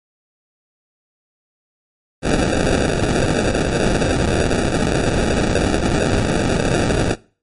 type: noise with sample-and-hold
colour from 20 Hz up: white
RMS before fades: -17 dBFS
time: 2.22-7.16 s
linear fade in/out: 50 ms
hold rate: 1050 Hz
effects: noise-tail reverb RT60 0.4 s tail -22 dB re dry + MP3 48 kbps